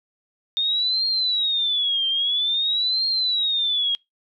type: tone with vibrato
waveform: sine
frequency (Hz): 3651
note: A#7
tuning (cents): -37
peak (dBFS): -19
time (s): 0.57-3.95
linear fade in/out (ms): 0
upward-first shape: triangle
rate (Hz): 0.5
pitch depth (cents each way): 260
effects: noise-tail reverb RT60 0.2 s tail -26 dB re dry